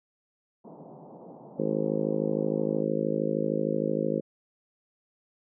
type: band-pass noise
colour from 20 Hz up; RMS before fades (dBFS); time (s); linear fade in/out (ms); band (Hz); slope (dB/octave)
pink; -47; 0.64-2.84; 10; 150 to 910; 48
type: harmonic tone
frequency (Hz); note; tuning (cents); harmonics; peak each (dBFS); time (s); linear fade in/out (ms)
53.1; G#1; +39; 3 / 4 / 5 / 6 / 7 / 8 / 9 / 10; -34 / -32 / -35 / -33 / -35 / -34 / -33 / -32; 1.58-4.21; 20
effects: none